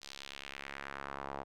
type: tone with band-pass filter sweep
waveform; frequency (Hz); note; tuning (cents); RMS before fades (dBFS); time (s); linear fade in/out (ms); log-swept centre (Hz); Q
sawtooth; 69.3; C#2; 0; -45; 0.01-1.44; 20; 4800 to 800; 1.7
effects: none